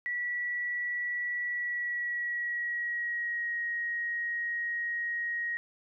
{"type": "tone with pitch glide", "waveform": "sine", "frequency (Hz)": [1945, 1885.3], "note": ["B6", "A#6"], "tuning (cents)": [-27, 19], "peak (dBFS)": -30, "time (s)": [0.06, 5.57], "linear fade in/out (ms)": 0, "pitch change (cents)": -54, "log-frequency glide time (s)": [1.47, 3.6], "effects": []}